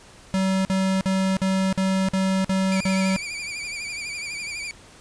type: tone bursts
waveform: square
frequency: 190.5 Hz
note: G3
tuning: 49 cents flat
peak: -20 dBFS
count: 8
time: 0.34-3.163 s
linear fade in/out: 0 ms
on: 310 ms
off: 49 ms
type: tone with vibrato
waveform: sawtooth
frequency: 2349 Hz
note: D7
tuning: in tune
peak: -26 dBFS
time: 2.72-4.71 s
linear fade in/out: 0 ms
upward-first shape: triangle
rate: 12 Hz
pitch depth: 84 cents each way
effects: pink hiss -48 dBFS RMS until 5 s + resampled to 22050 Hz